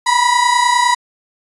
35% pulse tone pair together, 960 / 989.8 Hz, B5 / B5, -49 / +4 cents, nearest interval minor second, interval 53 cents, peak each -12 dBFS, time 0.06-0.95 s, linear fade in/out 10 ms, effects resampled to 24000 Hz

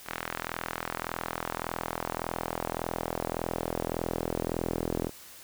sawtooth tone with band-pass filter sweep, 41.74 Hz, E1, 22 cents sharp, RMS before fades -34 dBFS, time 0.05-5.11 s, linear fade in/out 50 ms, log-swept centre 1700 to 390 Hz, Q 1.2, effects white hiss -49 dBFS RMS until 5.43 s

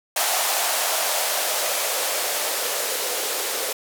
violet noise with band-pass filter sweep, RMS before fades -24 dBFS, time 0.16-3.73 s, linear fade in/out 5 ms, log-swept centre 720 to 440 Hz, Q 3.2, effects none

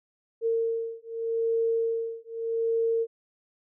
sine beating tone pair, 456.1 / 456.92 Hz, A#4 / A#4, -38 / -35 cents, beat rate 0.82 Hz, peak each -28 dBFS, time 0.41-3.07 s, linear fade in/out 50 ms, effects none

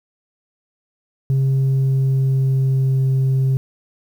sine tone with pitch glide, 134.4 to 132.78 Hz, C3 to C3, +47 to +26 cents, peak -11 dBFS, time 1.3-3.57 s, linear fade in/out 0 ms, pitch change -21 cents, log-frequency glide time 1.52-3.07 s, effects tanh soft clip ceiling -13 dBFS + 8-bit

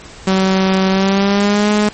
sawtooth tone with pitch glide, 190 to 209.6 Hz, F#3 to G#3, +46 to +16 cents, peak -7 dBFS, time 0.27-1.89 s, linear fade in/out 5 ms, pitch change +170 cents, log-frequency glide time 0.89-1.7 s, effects pink hiss -36 dBFS RMS until 1.93 s + MP3 32 kbps

